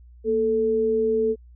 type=tone pair together; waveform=sine; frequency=233.1 / 440 Hz; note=A#3 / A4; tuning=0 / 0 cents; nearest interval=major seventh; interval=1100 cents; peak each=-28 / -19 dBFS; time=0.24-1.36 s; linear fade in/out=50 ms; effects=added 60 Hz sine -45 dBFS peak until 1.55 s

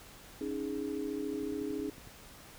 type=chord; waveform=sine; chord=C# suspended second; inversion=none; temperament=equal; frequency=277.2 / 311.1 / 415.3 Hz; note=C#4 / D#4 / G#4; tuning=0 / 0 / 0 cents; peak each=-38 dBFS; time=0.41-1.9 s; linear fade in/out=2 ms
type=click train; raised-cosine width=3 ms; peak=-38 dBFS; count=9; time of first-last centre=1.34-2.074 s; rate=10.9 Hz
effects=pink hiss -53 dBFS RMS until 2.58 s

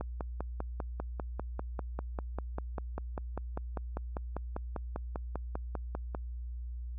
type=click train; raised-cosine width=1 ms; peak=-22 dBFS; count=32; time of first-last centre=0.01-6.149 s; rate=5.05 Hz; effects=added 60 Hz sine -37 dBFS peak until 6.98 s

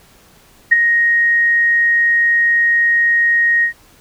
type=tone with ADSR envelope; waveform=sine; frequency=1872 Hz; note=A#6; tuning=7 cents sharp; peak=-3 dBFS; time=0.71-3.73 s; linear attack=15 ms; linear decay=18 ms; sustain=-7 dB; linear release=96 ms; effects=pink hiss -48 dBFS RMS until 4 s

